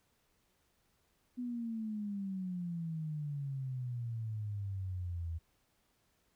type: exponential sweep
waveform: sine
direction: down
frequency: 250 to 80.9 Hz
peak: -36 dBFS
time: 1.37-5.39 s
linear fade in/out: 20 ms
effects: pink hiss -75 dBFS RMS until 6.35 s